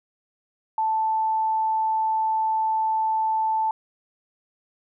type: tone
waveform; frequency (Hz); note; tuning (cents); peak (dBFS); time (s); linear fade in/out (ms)
sine; 880; A5; 0; -20; 0.78-3.71; 2
effects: none